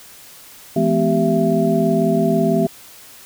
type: tone cluster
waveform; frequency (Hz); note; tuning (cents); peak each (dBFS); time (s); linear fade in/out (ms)
sine; 167.3 / 213.3 / 251.4 / 388.2 / 668; E3 / G#3 / B3 / G4 / E5; +26 / +46 / +31 / -17 / +23; -20; 0.76-2.67; 5
effects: white hiss -42 dBFS RMS until 3.25 s